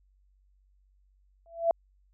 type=tone with exponential growth; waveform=sine; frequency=670 Hz; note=E5; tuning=28 cents sharp; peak=-17 dBFS; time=1.46-1.71 s; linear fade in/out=1 ms; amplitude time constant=53 ms; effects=added 48 Hz sine -62 dBFS peak until 2.13 s